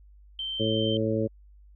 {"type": "tone", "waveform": "sine", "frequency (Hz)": 3117, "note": "G7", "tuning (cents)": -11, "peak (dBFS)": -30, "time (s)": [0.39, 0.97], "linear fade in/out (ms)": 2}
{"type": "harmonic tone", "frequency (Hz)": 110.2, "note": "A2", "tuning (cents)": 3, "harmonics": [1, 2, 3, 4, 5], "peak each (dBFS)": [-30, -30, -30, -30, -30], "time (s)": [0.59, 1.28], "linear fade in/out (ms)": 20}
{"effects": ["added 50 Hz sine -50 dBFS peak until 1.75 s"]}